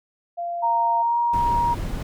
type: tone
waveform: sine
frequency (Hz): 691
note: F5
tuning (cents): -19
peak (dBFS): -25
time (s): 0.37-1.03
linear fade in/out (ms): 20
type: tone with pitch glide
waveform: sine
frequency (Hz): 930 to 945.2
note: A#5 to A#5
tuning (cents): -4 to +24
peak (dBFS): -18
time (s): 0.62-1.75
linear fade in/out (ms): 20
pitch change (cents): +28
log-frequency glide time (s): 1.02-1.18
type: noise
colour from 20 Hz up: brown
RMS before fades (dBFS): -28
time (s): 1.33-2.03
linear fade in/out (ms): 5
effects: none